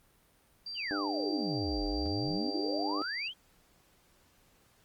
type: tone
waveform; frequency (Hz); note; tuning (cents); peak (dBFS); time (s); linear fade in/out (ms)
sine; 4699; D8; 0; -38; 0.66-3.28; 5
type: exponential two-way sweep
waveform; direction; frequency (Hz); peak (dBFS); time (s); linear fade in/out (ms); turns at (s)
sine; down then up; 3310 to 41.48 to 3310; -35; 0.74-3.34; 50; 1.85
type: harmonic tone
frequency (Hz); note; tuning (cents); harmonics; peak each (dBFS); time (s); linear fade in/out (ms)
100.2; G2; +38; 3 / 4 / 5 / 6 / 7 / 8; -34 / -40 / -44 / -45 / -47 / -44; 0.91-3.02; 0
effects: pink hiss -66 dBFS RMS until 4.84 s + Opus 32 kbps